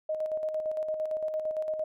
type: tone with tremolo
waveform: sine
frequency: 623 Hz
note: D#5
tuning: 2 cents sharp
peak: -27 dBFS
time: 0.09-1.84 s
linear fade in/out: 5 ms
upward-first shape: square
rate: 8.8 Hz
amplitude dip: 45%
effects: none